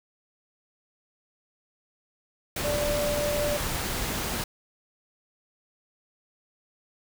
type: tone in noise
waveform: sine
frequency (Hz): 587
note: D5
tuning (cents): -1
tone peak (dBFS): -26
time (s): 2.64-3.57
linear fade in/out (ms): 5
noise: pink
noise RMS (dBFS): -30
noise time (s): 2.56-4.44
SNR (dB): +1
effects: none